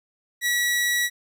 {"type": "tone", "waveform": "sawtooth", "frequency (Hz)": 1934, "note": "B6", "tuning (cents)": -37, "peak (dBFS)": -17, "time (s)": [0.41, 1.1], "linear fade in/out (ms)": 50, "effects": []}